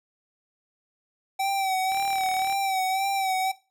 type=tone with vibrato; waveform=square; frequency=769 Hz; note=G5; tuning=33 cents flat; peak=-24 dBFS; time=1.39-3.52 s; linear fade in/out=10 ms; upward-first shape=sine; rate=1.9 Hz; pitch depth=44 cents each way
type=click train; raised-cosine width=0.3 ms; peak=-24 dBFS; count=24; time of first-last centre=1.92-2.525 s; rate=38 Hz
effects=noise-tail reverb RT60 0.3 s tail -17 dB re dry